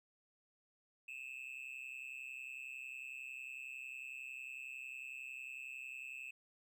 triangle tone with amplitude modulation, 2600 Hz, E7, 24 cents flat, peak -40 dBFS, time 1.08-6.31 s, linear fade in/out 5 ms, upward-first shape sine, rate 131 Hz, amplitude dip 90%, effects none

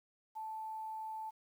sine tone with quantisation, 877 Hz, A5, 6 cents flat, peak -40 dBFS, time 0.35-1.31 s, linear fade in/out 20 ms, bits 11, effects none

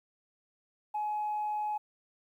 sine tone, 844 Hz, G#5, 28 cents sharp, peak -29 dBFS, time 0.94-1.78 s, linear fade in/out 10 ms, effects tanh soft clip ceiling -27 dBFS + 11-bit

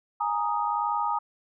sine chord, Ab suspended second, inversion none, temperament equal, 830.6 / 932.3 / 1244.5 Hz, Ab5 / Bb5 / Eb6, 0 / 0 / 0 cents, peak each -29 / -28 / -29 dBFS, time 0.2-1.19 s, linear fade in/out 10 ms, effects none

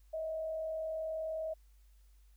sine tone with frequency modulation, 637 Hz, D#5, 41 cents sharp, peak -35 dBFS, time 0.13-1.54 s, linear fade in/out 10 ms, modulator 39.8 Hz, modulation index 0.38, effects added 50 Hz sine -59 dBFS peak until 2.36 s + white hiss -75 dBFS RMS until 2.36 s

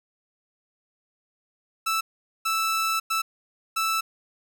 sawtooth tone bursts at uneven times, 1318.5 Hz, E6, in tune, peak -19 dBFS, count 4, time 1.86-2.01 / 2.45-3 / 3.1-3.22 / 3.76-4.01 s, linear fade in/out 10 ms, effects none

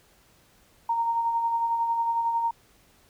sine tone with tremolo, 926 Hz, A#5, 12 cents flat, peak -21 dBFS, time 0.89-2.51 s, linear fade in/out 5 ms, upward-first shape sine, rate 11 Hz, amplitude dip 40%, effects pink hiss -60 dBFS RMS until 3.09 s

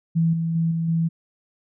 sine tone with level steps, 164.81 Hz, E3, in tune, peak -16 / -21 / -18 / -21 / -18 dBFS, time 0.15-1.09 s, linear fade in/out 20 ms, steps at 0.33 / 0.55 / 0.71 / 0.88 s, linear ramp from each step 5 ms, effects none

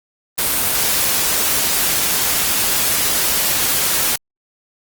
white noise, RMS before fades -17 dBFS, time 0.38-4.16 s, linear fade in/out 5 ms, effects Opus 24 kbps

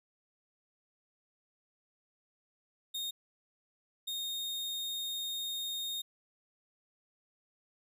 40% pulse tone bursts at uneven times, 3698 Hz, A#7, 15 cents flat, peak -34 dBFS, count 2, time 2.94-3.11 / 4.07-6.02 s, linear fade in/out 10 ms, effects none

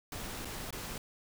pink noise with dropouts, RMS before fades -41 dBFS, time 0.12-0.98 s, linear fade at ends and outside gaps 2 ms, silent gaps 0.448-0.453 / 0.707-0.726 s, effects none

